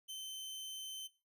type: tone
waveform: sawtooth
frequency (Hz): 3081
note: G7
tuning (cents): -31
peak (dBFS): -40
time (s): 0.08-1.08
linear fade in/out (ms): 20
effects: noise-tail reverb RT60 0.3 s tail -18 dB re dry